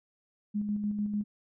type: tone with tremolo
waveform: sine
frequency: 207.7 Hz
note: G#3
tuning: in tune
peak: -27 dBFS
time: 0.54-1.24 s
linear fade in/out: 20 ms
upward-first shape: square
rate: 6.7 Hz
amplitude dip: 40%
effects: none